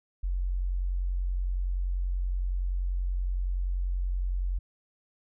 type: tone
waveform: sine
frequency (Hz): 45.27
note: F#1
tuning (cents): -37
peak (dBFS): -26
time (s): 0.23-4.59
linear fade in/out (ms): 10
effects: none